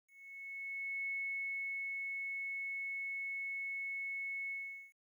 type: tone with ADSR envelope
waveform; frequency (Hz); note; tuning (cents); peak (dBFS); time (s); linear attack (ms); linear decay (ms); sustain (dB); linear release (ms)
sine; 2200; C#7; -14; -36; 0.07-4.93; 1000; 900; -2; 420
effects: 12-bit